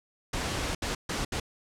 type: noise bursts at uneven times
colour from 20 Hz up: pink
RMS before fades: -31 dBFS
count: 4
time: 0.33-0.75 / 0.82-0.95 / 1.09-1.25 / 1.32-1.4 s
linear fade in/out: 5 ms
effects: low-pass 8000 Hz 12 dB/octave